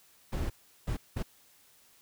brown noise bursts at uneven times, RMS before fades -32 dBFS, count 3, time 0.32-0.5 / 0.87-0.97 / 1.16-1.23 s, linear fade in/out 10 ms, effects white hiss -62 dBFS RMS until 2.01 s

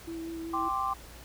sine tone with vibrato, 329.6 Hz, E4, in tune, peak -35 dBFS, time 0.07-0.69 s, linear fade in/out 10 ms, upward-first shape sine, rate 5.2 Hz, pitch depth 14 cents each way
sine chord, G suspended fourth, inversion none, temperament equal, 784 / 1046.5 / 1174.7 Hz, G5 / C6 / D6, 0 / 0 / 0 cents, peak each -34 / -32 / -31 dBFS, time 0.53-0.94 s, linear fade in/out 10 ms
effects added 58 Hz sine -50 dBFS peak until 1.24 s + pink hiss -50 dBFS RMS until 1.24 s

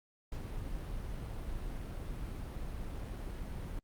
brown noise, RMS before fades -40 dBFS, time 0.32-3.79 s, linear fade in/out 2 ms, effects Opus 48 kbps

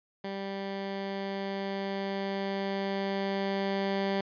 15% pulse tone with level ramp, 196 Hz, G3, in tune, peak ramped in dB -28 to -21 dBFS, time 0.24-4.21 s, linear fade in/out 5 ms, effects resampled to 11025 Hz

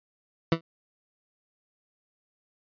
20% pulse tone with exponential decay, 164.81 Hz, E3, in tune, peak -12 dBFS, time 0.52-0.61 s, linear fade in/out 2 ms, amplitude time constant 18 ms, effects resampled to 11025 Hz

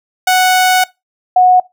sawtooth / sine tone pair in turn, 740 / 732.3 Hz, F#5 / F#5, 0 / -18 cents, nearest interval unison, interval 18 cents, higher first, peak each -4 dBFS, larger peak neither, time 0.27-0.84 / 1.36-1.6 s, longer first, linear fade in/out 5 ms, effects noise-tail reverb RT60 0.2 s tail -21 dB re dry

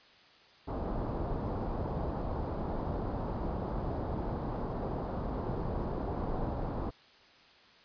pink low-pass noise, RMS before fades -35 dBFS, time 0.67-6.91 s, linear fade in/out 20 ms, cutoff 1000 Hz, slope 24 dB/octave, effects white hiss -59 dBFS RMS until 7.84 s + resampled to 11025 Hz

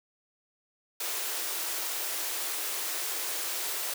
white high-pass noise, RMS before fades -33 dBFS, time 1-3.94 s, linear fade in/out 5 ms, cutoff 310 Hz, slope 96 dB/octave, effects none

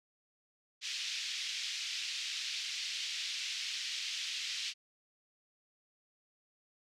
pink band-pass noise, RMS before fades -39 dBFS, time 0.81-4.74 s, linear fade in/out 50 ms, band 2500 to 5700 Hz, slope 24 dB/octave, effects none

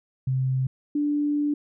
sine tone pair in turn, 130.81 / 293.1 Hz, C3 / D4, 0 / -3 cents, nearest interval octave + major second, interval 1397 cents, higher second, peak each -21 dBFS, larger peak neither, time 0.27-0.67 / 0.95-1.54 s, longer second, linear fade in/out 5 ms, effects none

